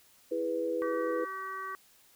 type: chord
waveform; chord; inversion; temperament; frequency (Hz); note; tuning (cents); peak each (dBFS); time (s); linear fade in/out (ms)
sine; E major; none; equal with one note detuned; 329.6 / 413.9 / 493.9; E4 / G#4 / B4; 0 / -6 / 0; -35 / -37 / -31; 0.31-1.25; 10
type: harmonic tone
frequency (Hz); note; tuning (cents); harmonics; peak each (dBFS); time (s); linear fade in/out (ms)
382.4; G4; -43; 1 / 3 / 4 / 5; -47 / -37 / -44 / -45; 0.82-1.75; 0
effects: white hiss -62 dBFS RMS until 2.15 s